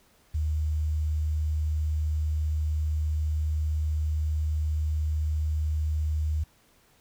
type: tone with quantisation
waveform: sine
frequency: 76.9 Hz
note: D#2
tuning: 20 cents flat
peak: -24 dBFS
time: 0.34-6.44 s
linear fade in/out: 10 ms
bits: 9
effects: pink hiss -62 dBFS RMS until 7 s